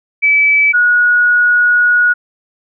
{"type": "tone pair in turn", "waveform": "sine", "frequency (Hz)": [2300, 1454.8], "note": ["D7", "F#6"], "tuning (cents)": [-37, -30], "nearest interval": "minor sixth", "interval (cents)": 793, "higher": "first", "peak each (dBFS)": -7, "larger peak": "neither", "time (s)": [[0.22, 0.73], [0.73, 2.14]], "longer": "second", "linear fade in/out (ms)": 20, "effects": []}